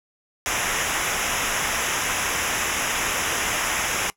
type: noise with comb filter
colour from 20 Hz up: pink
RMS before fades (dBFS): -24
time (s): 0.46-4.1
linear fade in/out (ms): 0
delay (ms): 0.23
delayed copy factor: -0.8
effects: noise-tail reverb RT60 0.1 s tail -21 dB re dry + low-pass 12000 Hz 12 dB/octave